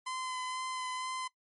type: tone with vibrato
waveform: sawtooth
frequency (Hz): 1024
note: C6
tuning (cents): -38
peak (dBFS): -32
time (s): 0.06-1.28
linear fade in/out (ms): 10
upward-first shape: sine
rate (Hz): 2.1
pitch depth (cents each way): 15
effects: noise-tail reverb RT60 0.1 s tail -19 dB re dry + MP3 48 kbps